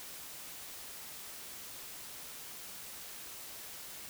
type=silence; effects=white hiss -47 dBFS RMS until 4.09 s